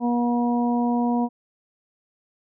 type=harmonic tone; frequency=240 Hz; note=B3; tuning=49 cents flat; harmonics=1 / 2 / 3 / 4; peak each=-20 / -31 / -28 / -30 dBFS; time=0-1.29 s; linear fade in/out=50 ms; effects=none